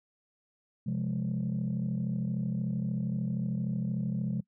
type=chord; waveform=sine; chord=F minor; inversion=second; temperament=equal; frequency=130.81 / 174.61 / 207.7 Hz; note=C3 / F3 / Ab3; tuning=0 / 0 / 0 cents; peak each=-32 dBFS; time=0.86-4.41 s; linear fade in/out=10 ms; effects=noise-tail reverb RT60 0.1 s tail -23 dB re dry + tanh soft clip ceiling -24 dBFS